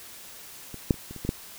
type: clicks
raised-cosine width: 3 ms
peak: -25 / -6 / -30 / -26 / -27 / -19 / -11 dBFS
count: 7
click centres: 0.743 / 0.908 / 0.942 / 1.11 / 1.163 / 1.25 / 1.291 s
effects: white hiss -45 dBFS RMS until 1.58 s